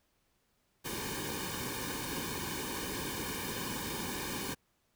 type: noise with comb filter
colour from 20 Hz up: pink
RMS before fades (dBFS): -38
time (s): 0.84-4.55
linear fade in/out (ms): 20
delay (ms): 1.5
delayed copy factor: -0.9
effects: pink hiss -75 dBFS RMS until 4.95 s